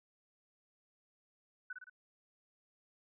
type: tone with echo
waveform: sine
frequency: 1496 Hz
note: F#6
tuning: 19 cents sharp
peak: -40 dBFS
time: 1.7-1.73 s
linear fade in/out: 5 ms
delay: 56 ms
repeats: 3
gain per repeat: -4 dB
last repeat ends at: 1.898 s
effects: none